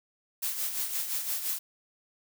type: noise with tremolo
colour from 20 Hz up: blue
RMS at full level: -30 dBFS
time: 0.42-1.59 s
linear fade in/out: 10 ms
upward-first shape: sine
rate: 5.8 Hz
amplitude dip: 55%
effects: none